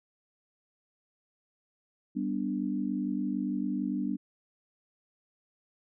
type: chord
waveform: sine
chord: G major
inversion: none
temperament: equal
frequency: 196 / 246.9 / 293.7 Hz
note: G3 / B3 / D4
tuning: 0 / 0 / 0 cents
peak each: -33 dBFS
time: 2.15-4.17 s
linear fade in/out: 20 ms
effects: none